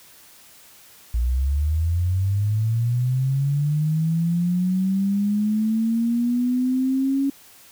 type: linear sweep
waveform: sine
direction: up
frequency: 56.8 to 277.2 Hz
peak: -18 dBFS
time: 1.14-7.3 s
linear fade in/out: 5 ms
effects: white hiss -49 dBFS RMS until 7.71 s